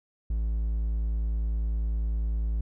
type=tone; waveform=triangle; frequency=55 Hz; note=A1; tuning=in tune; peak=-23 dBFS; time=0.3-2.61 s; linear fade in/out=5 ms; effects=none